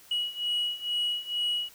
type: beating tone pair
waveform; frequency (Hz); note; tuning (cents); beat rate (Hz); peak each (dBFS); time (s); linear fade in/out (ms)
sine; 2913 / 2915.2; F#7 / F#7; -28 / -26; 2.2; -30 / -28; 0.11-1.69; 5
effects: tanh soft clip ceiling -23 dBFS + white hiss -54 dBFS RMS until 1.74 s